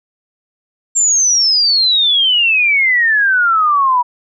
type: exponential sweep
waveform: sine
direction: down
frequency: 7450 to 959 Hz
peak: -9 dBFS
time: 0.95-4.03 s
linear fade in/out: 20 ms
effects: none